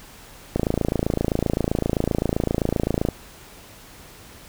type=click train; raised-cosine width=2 ms; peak=-7 dBFS; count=71; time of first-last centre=0.56-3.087 s; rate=27.7 Hz; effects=pink hiss -45 dBFS RMS until 4.48 s

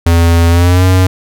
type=tone with pitch glide; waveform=square; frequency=84.4 to 92.57 Hz; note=E2 to F#2; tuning=+41 to +1 cents; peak=-6 dBFS; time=0.06-1.07 s; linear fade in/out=5 ms; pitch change=+160 cents; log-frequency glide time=0.49-0.85 s; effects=none

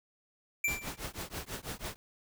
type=tone with exponential decay; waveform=square; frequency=2349 Hz; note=D7; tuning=in tune; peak=-26 dBFS; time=0.64-0.99 s; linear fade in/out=5 ms; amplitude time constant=76 ms
type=noise with tremolo; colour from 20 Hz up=pink; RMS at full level=-37 dBFS; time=0.68-1.96 s; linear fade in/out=0 ms; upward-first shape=triangle; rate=6.1 Hz; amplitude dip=100%
effects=none

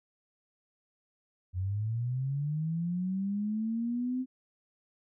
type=linear sweep; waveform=sine; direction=up; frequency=88.5 to 260 Hz; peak=-29 dBFS; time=1.53-4.26 s; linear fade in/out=50 ms; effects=none

